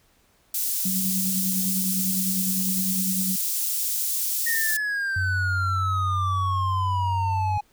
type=high-pass noise; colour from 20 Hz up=white; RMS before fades=-26 dBFS; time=0.54-4.77 s; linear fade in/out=5 ms; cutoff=6200 Hz; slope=12 dB/octave
type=tone with tremolo; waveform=sine; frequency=188.4 Hz; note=F#3; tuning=32 cents sharp; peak=-24 dBFS; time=0.85-3.36 s; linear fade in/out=5 ms; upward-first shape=sine; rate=9.9 Hz; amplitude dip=45%
type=exponential sweep; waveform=triangle; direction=down; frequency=1864.7 to 830.6 Hz; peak=-22 dBFS; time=4.46-7.61 s; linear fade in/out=10 ms
type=tone with pitch glide; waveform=sine; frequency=93 to 95.45 Hz; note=F#2 to G2; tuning=+9 to -46 cents; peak=-24 dBFS; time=5.16-7.58 s; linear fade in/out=5 ms; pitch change=+45 cents; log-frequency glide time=5.31-7.36 s
effects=pink hiss -62 dBFS RMS until 7.72 s